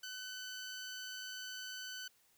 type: tone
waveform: 15% pulse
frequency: 1509 Hz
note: F#6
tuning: 34 cents sharp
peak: -37 dBFS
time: 0.03-2.08 s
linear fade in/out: 5 ms
effects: white hiss -71 dBFS RMS until 2.37 s